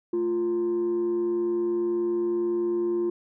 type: tone pair together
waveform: sine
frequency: 219.5 / 349.2 Hz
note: A3 / F4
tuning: -4 / 0 cents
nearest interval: minor sixth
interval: 804 cents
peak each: -33 / -21 dBFS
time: 0.13-3.1 s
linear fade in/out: 5 ms
effects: tanh soft clip ceiling -21 dBFS